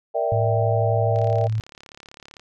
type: chord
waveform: sine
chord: E half-diminished seventh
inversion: second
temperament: equal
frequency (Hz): 466.2 / 587.3 / 659.3 / 784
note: Bb4 / D5 / E5 / G5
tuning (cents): 0 / 0 / 0 / 0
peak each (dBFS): -26 / -25 / -24 / -27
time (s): 0.14-1.48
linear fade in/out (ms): 20
type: tone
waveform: sine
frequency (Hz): 109.7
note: A2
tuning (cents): -5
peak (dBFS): -20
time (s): 0.32-1.6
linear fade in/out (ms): 0
type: click train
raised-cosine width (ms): 0.2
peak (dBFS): -25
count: 45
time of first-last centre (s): 1.16-2.396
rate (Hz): 35.6
effects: none